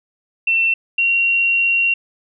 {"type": "tone pair in turn", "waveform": "sine", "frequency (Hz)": [2695, 2748], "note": ["E7", "F7"], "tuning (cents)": [38, -29], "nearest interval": "unison", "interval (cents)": 33, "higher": "second", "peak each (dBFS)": -13, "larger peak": "neither", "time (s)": [[0.47, 0.74], [0.98, 1.94]], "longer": "second", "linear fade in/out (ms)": 5, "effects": []}